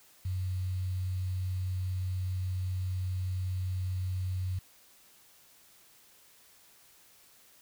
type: tone with quantisation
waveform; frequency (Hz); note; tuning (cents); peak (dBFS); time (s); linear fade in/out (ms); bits
sine; 92.5; F#2; 0; -30; 0.25-4.59; 5; 9
effects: white hiss -60 dBFS RMS until 7.61 s